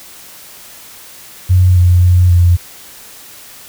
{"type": "tone with pitch steps", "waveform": "sine", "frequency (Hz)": [91.3, 88.9, 89.6, 87.4], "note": ["F#2", "F2", "F2", "F2"], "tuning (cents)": [-23, 31, 45, 2], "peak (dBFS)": -5, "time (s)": [1.49, 2.57], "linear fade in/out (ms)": 20, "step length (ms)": 270, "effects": ["white hiss -36 dBFS RMS until 3.68 s"]}